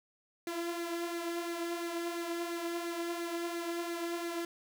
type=tone with flanger; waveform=sawtooth; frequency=340.9 Hz; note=F4; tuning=42 cents flat; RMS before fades=-37 dBFS; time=0.47-4.45 s; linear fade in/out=2 ms; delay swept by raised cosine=0.47 to 3.57 ms; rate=2.9 Hz; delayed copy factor=+0.5; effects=11-bit